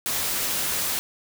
white noise, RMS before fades -26 dBFS, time 0.06-0.99 s, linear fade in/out 0 ms, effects none

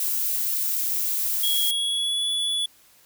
violet noise, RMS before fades -25 dBFS, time 0-1.71 s, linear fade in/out 2 ms
square tone with pitch glide, 3322 to 3421 Hz, G#7 to A7, 0 to -49 cents, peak -23 dBFS, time 1.43-2.66 s, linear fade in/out 5 ms, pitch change +51 cents, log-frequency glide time 1.72-2.26 s
effects white hiss -56 dBFS RMS until 3.05 s

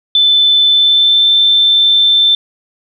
sine tone with pitch glide, 3520 to 3549 Hz, A7 to A7, 0 to +14 cents, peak -6 dBFS, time 0.15-2.35 s, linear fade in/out 2 ms, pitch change +14 cents, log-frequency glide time 0.69-1.27 s, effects 8-bit

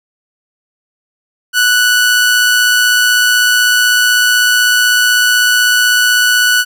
sawtooth tone with amplitude modulation, 1480 Hz, F#6, in tune, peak -3 dBFS, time 1.53-6.65 s, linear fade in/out 50 ms, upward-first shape sine, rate 116 Hz, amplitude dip 30%, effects none

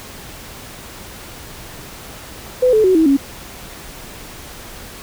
sine tone with pitch steps, 504 / 433.7 / 373.2 / 321.2 / 276.4 Hz, B4 / A4 / F#4 / E4 / C#4, +35 / -25 / +15 / -45 / -5 cents, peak -9 dBFS, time 2.62-3.17 s, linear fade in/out 10 ms, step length 110 ms, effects pink hiss -35 dBFS RMS until 5.02 s

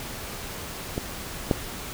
clicks, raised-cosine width 2 ms, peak -13 / -6 dBFS, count 2, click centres 0.979 / 1.512 s, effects pink hiss -36 dBFS RMS until 1.93 s

